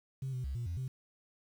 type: tone with pitch steps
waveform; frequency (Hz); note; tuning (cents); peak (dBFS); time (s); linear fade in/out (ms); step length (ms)
sine; 133.2 / 127.2 / 67.3 / 119.3 / 85.2 / 129.9; C3 / C3 / C2 / A#2 / F2 / C3; +31 / -48 / +49 / +41 / -42 / -12; -33; 0.22-0.88; 5; 110
effects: tanh soft clip ceiling -32 dBFS + 10-bit